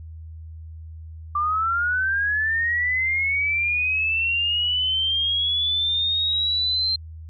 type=linear sweep; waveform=sine; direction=up; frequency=1171 to 4151 Hz; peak=-19 dBFS; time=1.35-6.96 s; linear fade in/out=5 ms; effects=added 80 Hz sine -35 dBFS peak until 7.29 s + MP3 32 kbps